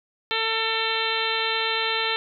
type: harmonic tone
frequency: 447.7 Hz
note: A4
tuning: 30 cents sharp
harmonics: 1 / 2 / 3 / 4 / 5 / 6 / 7 / 8 / 9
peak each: -31 / -31 / -31 / -31 / -31 / -31 / -31 / -31 / -31 dBFS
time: 0.31-2.16 s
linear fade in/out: 0 ms
effects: none